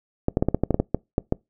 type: clicks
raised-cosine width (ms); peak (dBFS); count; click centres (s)
2; -6; 12; 0.284 / 0.371 / 0.425 / 0.486 / 0.546 / 0.636 / 0.707 / 0.744 / 0.8 / 0.946 / 1.181 / 1.324
effects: noise-tail reverb RT60 0.2 s tail -25 dB re dry